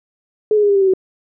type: tone with pitch steps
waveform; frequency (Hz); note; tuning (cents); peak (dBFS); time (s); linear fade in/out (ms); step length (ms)
sine; 427.2 / 418.2 / 409.3 / 400.7 / 392.2 / 383.9 / 375.8; G#4 / G#4 / G#4 / G4 / G4 / G4 / F#4; +49 / +12 / -25 / +38 / +1 / -36 / +27; -10; 0.51-0.937; 2; 61
effects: none